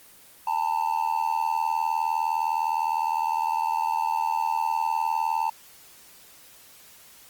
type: tone with amplitude modulation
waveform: triangle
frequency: 894 Hz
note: A5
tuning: 27 cents sharp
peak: -17 dBFS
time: 0.47-5.5 s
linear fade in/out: 5 ms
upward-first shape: sine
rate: 79.7 Hz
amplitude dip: 90%
effects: white hiss -51 dBFS RMS until 7.29 s + Opus 24 kbps